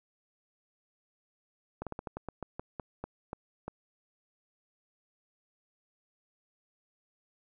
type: slowing click train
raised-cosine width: 1 ms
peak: -23 dBFS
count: 13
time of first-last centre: 1.82-3.68 s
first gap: 47 ms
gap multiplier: 1.2
effects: none